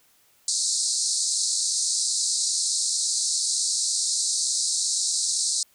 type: band-pass noise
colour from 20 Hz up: white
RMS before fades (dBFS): -25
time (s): 0.48-5.63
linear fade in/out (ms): 2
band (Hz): 4000 to 9200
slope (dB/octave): 96
effects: white hiss -61 dBFS RMS until 5.74 s